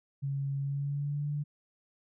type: tone with pitch glide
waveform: sine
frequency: 138.59 to 146.58 Hz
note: C#3 to D3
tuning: 0 to -3 cents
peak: -30 dBFS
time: 0.22-1.44 s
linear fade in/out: 20 ms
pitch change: +97 cents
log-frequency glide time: 0.59-1.29 s
effects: none